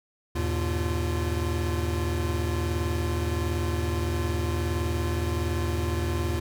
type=tone cluster; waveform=square; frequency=80.1 / 101.6 / 121.1 / 345.9 Hz; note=E2 / G#2 / B2 / F4; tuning=-49 / -38 / -34 / -17 cents; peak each=-28 / -35 / -34 / -33 dBFS; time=0.35-6.4 s; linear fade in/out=10 ms; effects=none